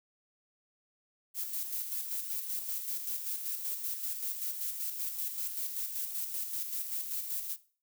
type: noise with tremolo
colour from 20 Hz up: violet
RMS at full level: -35 dBFS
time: 1.34-7.57 s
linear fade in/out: 50 ms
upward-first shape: square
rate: 5.2 Hz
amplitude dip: 45%
effects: noise-tail reverb RT60 0.4 s tail -17 dB re dry